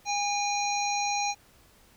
harmonic tone, 814 Hz, G#5, 35 cents flat, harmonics 1 / 3 / 5 / 7 / 8, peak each -28 / -33 / -35 / -36 / -37 dBFS, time 0.05-1.35 s, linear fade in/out 50 ms, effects pink hiss -59 dBFS RMS until 1.96 s

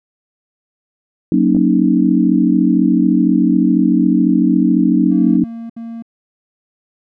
sine chord, D# minor seventh, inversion first, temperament equal, 185 / 233.1 / 277.2 / 311.1 Hz, F#3 / A#3 / C#4 / D#4, 0 / 0 / 0 / 0 cents, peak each -15 dBFS, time 1.32-5.44 s, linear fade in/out 2 ms
clicks, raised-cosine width 2 ms, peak -15 dBFS, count 2, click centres 1.549 / 1.566 s
triangle tone bursts, 230 Hz, A#3, 23 cents flat, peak -23 dBFS, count 3, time 5.11-6.024 s, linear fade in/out 5 ms, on 260 ms, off 67 ms
effects none

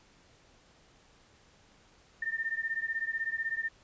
sine beating tone pair, 1800 / 1816 Hz, A6 / A#6, +39 / -46 cents, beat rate 16 Hz, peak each -34 / -34 dBFS, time 2.22-3.69 s, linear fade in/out 5 ms, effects pink hiss -62 dBFS RMS until 3.83 s + resampled to 16000 Hz

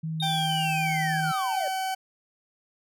sine tone with vibrato, 159.1 Hz, D#3, 39 cents sharp, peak -28 dBFS, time 0.03-1.32 s, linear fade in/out 10 ms, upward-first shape triangle, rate 3.9 Hz, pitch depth 14 cents each way
triangle linear sweep, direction down, 3729 to 548 Hz, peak -27 dBFS, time 0.2-1.68 s, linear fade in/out 2 ms
40% pulse tone with pitch glide, 784 to 759.9 Hz, G5 to F#5, 0 to +46 cents, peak -26 dBFS, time 0.22-1.95 s, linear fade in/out 10 ms, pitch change -54 cents, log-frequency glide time 0.46-1.75 s
effects none

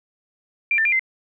sine tone with pitch steps, 2371 / 1785 / 2391 / 2074 Hz, D7 / A6 / D7 / C7, +16 / +24 / +30 / -16 cents, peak -16 dBFS, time 0.71-0.994 s, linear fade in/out 2 ms, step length 71 ms, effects none

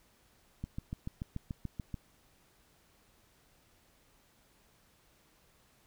click train, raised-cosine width 5 ms, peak -25 dBFS, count 10, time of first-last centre 0.64-1.942 s, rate 6.91 Hz, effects pink hiss -67 dBFS RMS until 5.86 s

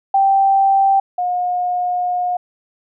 sine tone pair in turn, 782 / 718.2 Hz, G5 / F5, -4 / +48 cents, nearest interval minor second, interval 148 cents, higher first, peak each -10 / -16 dBFS, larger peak first, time 0.14-1 / 1.18-2.37 s, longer second, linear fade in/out 5 ms, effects none

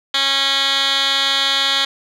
10% pulse tone with band-pass filter, 274 Hz, C#4, 20 cents flat, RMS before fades -17 dBFS, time 0.14-1.85 s, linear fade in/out 5 ms, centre 3200 Hz, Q 4.9, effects none

